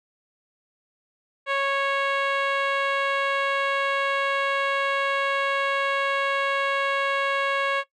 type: tone with low-pass filter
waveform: 10% pulse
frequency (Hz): 552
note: C#5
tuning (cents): -7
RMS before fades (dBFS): -24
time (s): 1.46-7.84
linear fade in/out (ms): 50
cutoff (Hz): 2700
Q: 0.77
effects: noise-tail reverb RT60 0.1 s tail -17 dB re dry